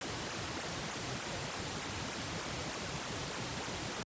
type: noise with flanger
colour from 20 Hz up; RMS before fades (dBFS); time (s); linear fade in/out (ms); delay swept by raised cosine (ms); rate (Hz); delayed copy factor
pink; -39; 0.01-4.03; 2; 0.21 to 5.11; 3.3; -0.55
effects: high-pass 80 Hz 12 dB/octave + resampled to 16000 Hz